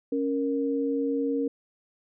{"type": "tone pair together", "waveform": "sine", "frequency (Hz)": [276.9, 466.2], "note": ["C#4", "A#4"], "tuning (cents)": [-2, 0], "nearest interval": "major sixth", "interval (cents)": 902, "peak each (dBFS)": [-26, -28], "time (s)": [0.12, 1.48], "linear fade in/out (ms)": 5, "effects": []}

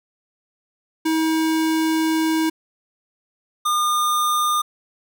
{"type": "tone pair in turn", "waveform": "square", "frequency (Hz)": [319.5, 1211.5], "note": ["D#4", "D#6"], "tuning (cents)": [46, -47], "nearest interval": "octave + major seventh", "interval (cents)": 2307, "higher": "second", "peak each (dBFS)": -18, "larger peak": "neither", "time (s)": [[1.05, 2.5], [3.65, 4.62]], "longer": "first", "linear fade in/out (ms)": 10, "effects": []}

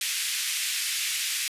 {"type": "band-pass noise", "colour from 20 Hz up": "pink", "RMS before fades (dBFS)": -29, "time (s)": [0.01, 1.48], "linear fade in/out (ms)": 2, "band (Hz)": [2100, 13000], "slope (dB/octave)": 24, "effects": ["resampled to 32000 Hz"]}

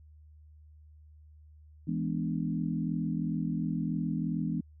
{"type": "chord", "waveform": "sine", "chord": "E dominant seventh", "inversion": "none", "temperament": "equal", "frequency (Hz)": [164.81, 207.7, 246.9, 293.7], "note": ["E3", "G#3", "B3", "D4"], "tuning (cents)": [0, 0, 0, 0], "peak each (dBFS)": [-32, -35, -35, -37], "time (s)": [1.87, 4.61], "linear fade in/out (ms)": 10, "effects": ["added 76 Hz sine -52 dBFS peak until 4.8 s"]}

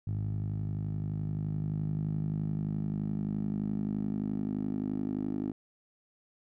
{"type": "tone with band-pass filter sweep", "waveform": "10% pulse", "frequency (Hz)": 51.6, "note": "G#1", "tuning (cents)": -10, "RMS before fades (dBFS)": -33, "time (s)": [0.07, 5.52], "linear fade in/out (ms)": 5, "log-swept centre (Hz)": [110, 280], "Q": 3.3, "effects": []}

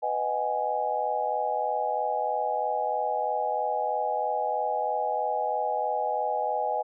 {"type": "chord", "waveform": "sine", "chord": "G# minor seventh", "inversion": "first", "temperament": "just", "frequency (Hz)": [498.4, 623, 747.5, 830.6], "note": ["B4", "D#5", "F#5", "G#5"], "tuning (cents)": [16, 2, 17, 0], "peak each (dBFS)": [-33, -31, -32, -28], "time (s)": [0.02, 6.83], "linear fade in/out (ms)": 20, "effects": []}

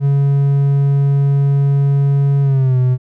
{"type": "tone with pitch glide", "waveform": "triangle", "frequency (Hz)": [140, 126.91], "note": ["C#3", "B2"], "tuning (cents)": [18, 48], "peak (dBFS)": -8, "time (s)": [0, 2.98], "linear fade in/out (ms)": 50, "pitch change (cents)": -170, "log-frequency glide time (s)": [2.42, 2.78], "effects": []}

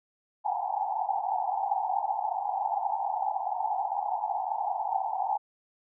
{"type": "band-pass noise", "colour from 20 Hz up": "pink", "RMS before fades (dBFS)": -30, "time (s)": [0.44, 5.38], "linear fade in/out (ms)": 20, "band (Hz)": [740, 890], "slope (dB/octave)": 96, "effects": []}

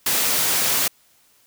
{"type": "high-pass noise", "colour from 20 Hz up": "white", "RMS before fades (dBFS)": -20, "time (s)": [0.06, 0.88], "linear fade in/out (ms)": 5, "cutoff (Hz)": 110, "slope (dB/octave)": 24, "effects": ["white hiss -58 dBFS RMS until 1.46 s"]}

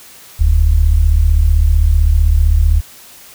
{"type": "tone pair together", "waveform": "sine", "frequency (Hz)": [40.15, 75.8], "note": ["E1", "D#2"], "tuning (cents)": [-45, -45], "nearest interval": "major seventh", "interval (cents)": 1100, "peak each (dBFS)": -10, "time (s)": [0.39, 2.81], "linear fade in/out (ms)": 20, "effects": ["white hiss -39 dBFS RMS until 3.34 s"]}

